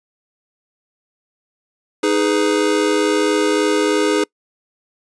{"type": "chord", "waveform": "square", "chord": "G# minor", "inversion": "second", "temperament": "just", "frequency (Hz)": [311.5, 415.3, 498.4], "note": ["D#4", "G#4", "B4"], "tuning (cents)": [2, 0, 16], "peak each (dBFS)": [-19, -18, -22], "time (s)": [2.03, 4.24], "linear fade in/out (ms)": 5, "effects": ["noise-tail reverb RT60 0.1 s tail -26 dB re dry", "resampled to 22050 Hz"]}